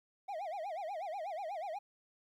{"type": "tone with vibrato", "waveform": "triangle", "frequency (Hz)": 713, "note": "F5", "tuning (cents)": 36, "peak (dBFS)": -36, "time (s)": [0.28, 1.79], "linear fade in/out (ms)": 10, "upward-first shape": "sine", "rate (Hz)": 8.2, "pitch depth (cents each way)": 250, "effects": ["13-bit"]}